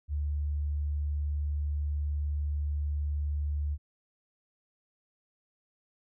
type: tone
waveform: sine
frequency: 73.42 Hz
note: D2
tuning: in tune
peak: -28 dBFS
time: 0.08-3.78 s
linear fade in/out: 50 ms
effects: none